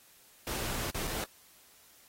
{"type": "noise with dropouts", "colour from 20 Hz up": "pink", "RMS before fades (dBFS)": -36, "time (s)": [0.47, 1.24], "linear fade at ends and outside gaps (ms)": 1, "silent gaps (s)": [[0.903, 0.945], [1.071, 1.075]], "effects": ["white hiss -60 dBFS RMS until 2.08 s", "AAC 48 kbps"]}